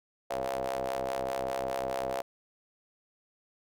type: ring-modulated tone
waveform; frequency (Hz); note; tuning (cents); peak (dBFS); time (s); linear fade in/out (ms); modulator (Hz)
sawtooth; 65.41; C2; 0; -24; 0.3-2.22; 10; 619
effects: none